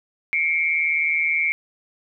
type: tone pair together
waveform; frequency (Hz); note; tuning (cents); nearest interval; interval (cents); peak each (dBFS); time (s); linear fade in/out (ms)
sine; 2162 / 2321; C#7 / D7; -44 / -21; minor second; 123; -21; 0.33-1.52; 0
effects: none